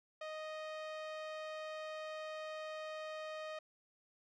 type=tone with low-pass filter; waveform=sawtooth; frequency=622.3 Hz; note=D#5; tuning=in tune; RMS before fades=-45 dBFS; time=0.21-3.59 s; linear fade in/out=5 ms; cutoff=3800 Hz; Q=0.78; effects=none